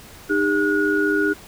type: tone cluster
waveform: sine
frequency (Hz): 306.9 / 402 / 1449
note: D#4 / G4 / F#6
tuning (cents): -24 / +44 / -37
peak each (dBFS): -21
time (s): 0.29-1.34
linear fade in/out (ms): 20
effects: pink hiss -43 dBFS RMS until 1.47 s